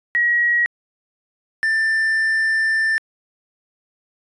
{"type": "tone pair in turn", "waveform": ["sine", "triangle"], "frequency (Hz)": [1905, 1780.5], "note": ["A#6", "A6"], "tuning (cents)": [37, 20], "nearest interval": "minor second", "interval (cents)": 117, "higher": "first", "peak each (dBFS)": -14, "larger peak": "neither", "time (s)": [[0.15, 0.66], [1.63, 2.98]], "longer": "second", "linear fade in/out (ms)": 0, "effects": ["resampled to 22050 Hz"]}